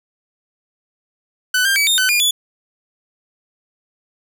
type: tone with pitch steps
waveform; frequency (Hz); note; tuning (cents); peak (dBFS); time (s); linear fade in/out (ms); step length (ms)
sawtooth; 1499 / 1591 / 2287 / 3661 / 1514 / 2422 / 3441; F#6 / G6 / D7 / A#7 / F#6 / D#7 / A7; +22 / +25 / -47 / -32 / +39 / -47 / -39; -10; 1.54-2.31; 5; 110
effects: none